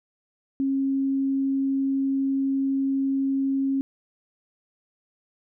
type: tone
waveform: sine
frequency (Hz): 271.2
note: C#4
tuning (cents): -38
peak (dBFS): -21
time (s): 0.6-3.81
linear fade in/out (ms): 0
effects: none